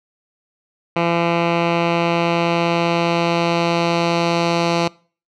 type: tone with low-pass filter sweep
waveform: 10% pulse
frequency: 169.7 Hz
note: F3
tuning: 49 cents flat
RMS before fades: -18 dBFS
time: 0.96-4.88 s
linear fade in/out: 5 ms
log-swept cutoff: 2500 to 4600 Hz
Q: 1.4
effects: noise-tail reverb RT60 0.4 s tail -23 dB re dry